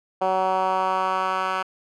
10% pulse tone with band-pass filter sweep, 187.9 Hz, F#3, 27 cents sharp, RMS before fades -23 dBFS, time 0.21-1.63 s, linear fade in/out 10 ms, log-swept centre 710 to 1500 Hz, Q 1.9, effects none

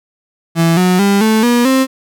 35% pulse tone with pitch steps, 166.1 / 182.18 / 199.82 / 219.2 / 240.4 / 263.7 Hz, E3 / F#3 / G3 / A3 / B3 / C4, +13 / -27 / +33 / -6 / -46 / +14 cents, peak -7 dBFS, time 0.55-1.87 s, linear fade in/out 50 ms, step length 220 ms, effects none

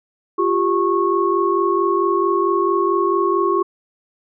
sine tone cluster, 349.1 / 393.6 / 1098 Hz, F4 / G4 / C#6, -1 / +7 / -17 cents, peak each -19 dBFS, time 0.38-3.63 s, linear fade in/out 10 ms, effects none

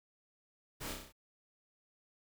pink noise with echo, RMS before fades -43 dBFS, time 0.8-0.94 s, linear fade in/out 20 ms, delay 31 ms, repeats 6, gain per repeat -3 dB, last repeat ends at 1.126 s, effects none

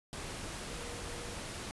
sine tone in noise, 475.9 Hz, A#4, 36 cents sharp, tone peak -49 dBFS, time 0.7-1.34 s, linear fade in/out 0 ms, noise pink, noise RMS -42 dBFS, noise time 0.13-1.71 s, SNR -10 dB, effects resampled to 24000 Hz

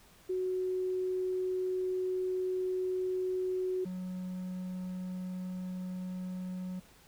sine / triangle tone pair in turn, 370 / 183.51 Hz, F#4 / F#3, 0 / -14 cents, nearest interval octave, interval 1214 cents, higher first, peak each -30 / -34 dBFS, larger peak first, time 0.29-3.85 / 3.85-6.8 s, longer first, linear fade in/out 10 ms, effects pink hiss -60 dBFS RMS until 7.07 s

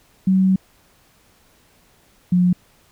sine tone pair in turn, 189 / 179.17 Hz, F#3 / F3, +37 / +45 cents, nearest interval minor second, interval 92 cents, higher first, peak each -12 dBFS, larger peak neither, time 0.27-0.56 / 2.32-2.53 s, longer first, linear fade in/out 5 ms, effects pink hiss -56 dBFS RMS until 2.91 s

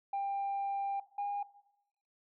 sine tone pair in turn, 794 / 811.6 Hz, G5 / G#5, +22 / -40 cents, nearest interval unison, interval 38 cents, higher second, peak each -30 / -31 dBFS, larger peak first, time 0.13-1 / 1.18-1.43 s, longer first, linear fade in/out 5 ms, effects noise-tail reverb RT60 0.8 s tail -17 dB re dry + tanh soft clip ceiling -30 dBFS

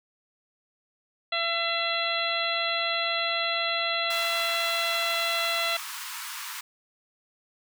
harmonic tone, 674 Hz, E5, 38 cents sharp, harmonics 1 / 2 / 3 / 4 / 5 / 6, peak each -32 / -32 / -32 / -32 / -32 / -32 dBFS, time 1.32-5.77 s, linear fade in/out 5 ms
pink high-pass noise, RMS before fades -37 dBFS, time 4.1-6.61 s, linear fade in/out 5 ms, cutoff 910 Hz, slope 96 dB/octave
effects none

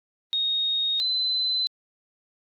sine tone pair in turn, 3729 / 4040 Hz, A#7 / B7, 0 / +39 cents, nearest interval minor second, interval 139 cents, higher second, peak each -22 dBFS, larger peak neither, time 0.33-1 / 1-1.67 s, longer neither, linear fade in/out 0 ms, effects AAC 64 kbps

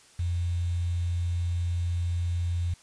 sine tone with quantisation, 86.9 Hz, F2, 8 cents flat, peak -25 dBFS, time 0.19-2.74 s, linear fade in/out 5 ms, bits 8, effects white hiss -56 dBFS RMS until 2.82 s + resampled to 22050 Hz

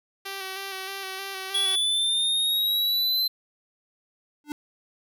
5% pulse tone with vibrato, 385.6 Hz, G4, 28 cents flat, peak -21 dBFS, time 0.25-1.76 s, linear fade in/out 10 ms, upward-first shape square, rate 3.2 Hz, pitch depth 24 cents each way
square linear sweep, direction up, 3356 to 4086 Hz, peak -22 dBFS, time 1.54-3.28 s, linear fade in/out 10 ms
square tone with exponential growth, 295.8 Hz, D4, 13 cents sharp, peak -27 dBFS, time 4.44-4.52 s, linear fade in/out 1 ms, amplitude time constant 17 ms
effects none

